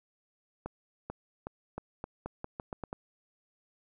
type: accelerating click train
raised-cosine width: 1 ms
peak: -23 dBFS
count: 11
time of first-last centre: 0.66-2.929 s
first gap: 440 ms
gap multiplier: 0.84
effects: none